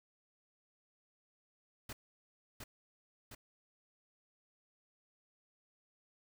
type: noise with echo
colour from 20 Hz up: pink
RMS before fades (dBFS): -45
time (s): 1.89-1.93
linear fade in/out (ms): 5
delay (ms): 710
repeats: 2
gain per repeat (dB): -3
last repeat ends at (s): 3.35
effects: none